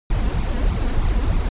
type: noise with flanger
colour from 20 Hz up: brown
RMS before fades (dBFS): -19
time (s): 0.1-1.49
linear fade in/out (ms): 5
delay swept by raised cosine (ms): 0.83 to 4.23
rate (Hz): 3.2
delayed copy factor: +0.7
effects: resampled to 8000 Hz